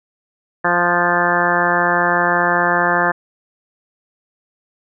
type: harmonic tone with a mistuned harmonic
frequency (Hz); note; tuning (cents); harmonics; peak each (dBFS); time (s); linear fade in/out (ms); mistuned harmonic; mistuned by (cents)
174.8; F3; +2; 1 / 2 / 3 / 4 / 5 / 6 / 7 / 8 / 9 / 10; -26 / -24 / -23 / -21 / -22 / -22 / -23 / -25 / -21 / -20; 0.64-3.12; 10; 8; +16
effects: none